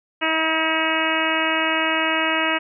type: harmonic tone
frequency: 319.8 Hz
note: D#4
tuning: 48 cents sharp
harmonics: 1 / 2 / 3 / 4 / 5 / 6 / 7 / 8 / 9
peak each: -27 / -27 / -27 / -27 / -27 / -27 / -27 / -27 / -27 dBFS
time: 0.21-2.59 s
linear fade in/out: 20 ms
effects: none